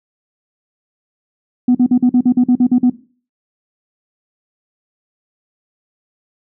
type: tone bursts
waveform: sine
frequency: 247.9 Hz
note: B3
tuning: 7 cents sharp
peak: -6 dBFS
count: 11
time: 1.68-2.899 s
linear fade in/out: 5 ms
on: 69 ms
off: 46 ms
effects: noise-tail reverb RT60 0.4 s tail -17 dB re dry + tanh soft clip ceiling -5 dBFS